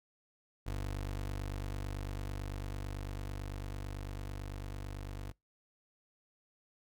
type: tone with level ramp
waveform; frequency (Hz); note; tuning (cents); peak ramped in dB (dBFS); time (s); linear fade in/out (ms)
25% pulse; 49; G1; 0; -32 to -37; 0.66-5.32; 10
effects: noise-tail reverb RT60 0.2 s tail -25 dB re dry